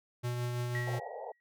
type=tone with tremolo; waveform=square; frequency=121.9 Hz; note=B2; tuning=22 cents flat; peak=-32 dBFS; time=0.23-1 s; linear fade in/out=20 ms; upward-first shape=triangle; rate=6 Hz; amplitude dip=30%
type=tone with exponential decay; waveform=sine; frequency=1910 Hz; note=A#6; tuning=42 cents sharp; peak=-34 dBFS; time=0.75-1.4 s; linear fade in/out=0 ms; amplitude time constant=140 ms
type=band-pass noise; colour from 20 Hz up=white; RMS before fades=-42 dBFS; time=0.87-1.32 s; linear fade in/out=5 ms; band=440 to 870 Hz; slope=96 dB/octave
effects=none